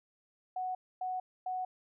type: tone bursts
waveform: sine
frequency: 740 Hz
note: F#5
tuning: in tune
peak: -33 dBFS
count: 3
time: 0.56-1.65 s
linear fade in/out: 5 ms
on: 190 ms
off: 260 ms
effects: none